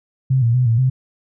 sine tone with pitch steps, 131.6 / 116.5 / 126.2 / 114.3 / 129.7 Hz, C3 / A#2 / B2 / A#2 / C3, +10 / -1 / +38 / -34 / -15 cents, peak -12 dBFS, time 0.3-0.9 s, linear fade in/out 10 ms, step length 120 ms, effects none

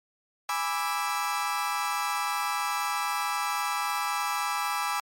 35% pulse chord, E dominant seventh, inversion first, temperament equal with one note detuned, 823.9 / 987.8 / 1174.7 / 1318.5 Hz, G#5 / B5 / D6 / E6, -14 / 0 / 0 / 0 cents, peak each -31 dBFS, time 0.49-5 s, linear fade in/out 2 ms, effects MP3 64 kbps

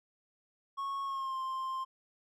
triangle tone with pitch glide, 1100 to 1051.5 Hz, C#6 to C6, -14 to +8 cents, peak -32 dBFS, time 0.77-1.85 s, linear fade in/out 20 ms, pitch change -78 cents, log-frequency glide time 1.04-1.37 s, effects none

